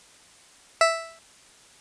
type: tone with exponential decay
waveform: 20% pulse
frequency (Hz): 659.3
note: E5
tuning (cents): 0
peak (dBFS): -8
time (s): 0.81-1.19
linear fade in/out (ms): 2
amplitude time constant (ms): 82
effects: white hiss -53 dBFS RMS until 1.8 s + resampled to 22050 Hz